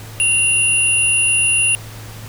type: tone pair together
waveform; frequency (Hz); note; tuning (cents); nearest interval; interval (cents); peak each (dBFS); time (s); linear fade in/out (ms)
sine; 2767 / 9860; F7 / D#9; -17 / -17; octave + minor seventh; 2200; -15; 0.2-1.75; 0
effects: added 109 Hz sine -33 dBFS peak until 2.28 s + pink hiss -37 dBFS RMS until 2.28 s